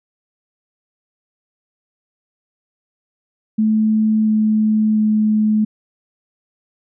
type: tone with pitch steps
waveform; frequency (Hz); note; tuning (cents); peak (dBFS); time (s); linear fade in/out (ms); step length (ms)
sine; 217.2 / 215.8 / 214.5; A3 / A3 / A3; -22 / -33 / -44; -12; 3.58-5.65; 10; 690
effects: none